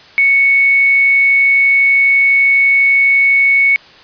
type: tone with quantisation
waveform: sine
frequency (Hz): 2217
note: C#7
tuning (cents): 0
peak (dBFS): -7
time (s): 0.18-3.76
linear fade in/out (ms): 0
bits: 5
effects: white hiss -40 dBFS RMS until 4.03 s + resampled to 11025 Hz